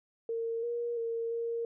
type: tone with pitch steps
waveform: sine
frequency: 458.3 / 473.7 / 459.9 / 464.4 Hz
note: A#4 / A#4 / A#4 / A#4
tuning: -29 / +28 / -23 / -7 cents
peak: -31 dBFS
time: 0.29-1.65 s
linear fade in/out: 2 ms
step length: 340 ms
effects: none